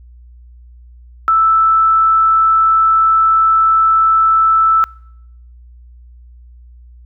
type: tone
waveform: sine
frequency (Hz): 1318.5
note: E6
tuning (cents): 0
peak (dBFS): -8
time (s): 1.28-4.84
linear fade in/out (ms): 0
effects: noise-tail reverb RT60 0.8 s tail -26 dB re dry + added 60 Hz sine -37 dBFS peak until 7.05 s